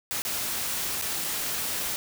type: noise with dropouts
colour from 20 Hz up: white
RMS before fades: -30 dBFS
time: 0.11-1.96 s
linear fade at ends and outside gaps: 0 ms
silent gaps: 0.22-0.251 / 1.014-1.022 / 1.242-1.245 s
effects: none